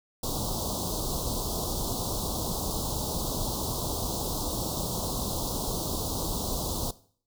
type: band-stop noise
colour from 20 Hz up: pink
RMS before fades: -31 dBFS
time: 0.23-6.91 s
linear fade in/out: 5 ms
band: 1100 to 3600 Hz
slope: 48 dB/octave
effects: noise-tail reverb RT60 0.5 s tail -18 dB re dry